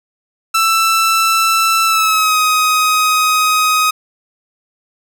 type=tone with pitch glide; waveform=sawtooth; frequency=1329 to 1256.6 Hz; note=E6 to D#6; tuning=+14 to +17 cents; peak=-7 dBFS; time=0.54-3.91 s; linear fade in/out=10 ms; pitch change=-97 cents; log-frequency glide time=1.85-2.37 s; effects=none